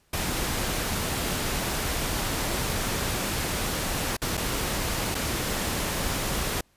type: noise with dropouts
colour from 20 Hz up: pink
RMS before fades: -28 dBFS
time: 0.13-6.61 s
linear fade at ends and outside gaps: 5 ms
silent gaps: 4.168-4.217 / 4.371-4.375 / 5.146-5.15 s
effects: pink hiss -65 dBFS RMS until 6.76 s + resampled to 32000 Hz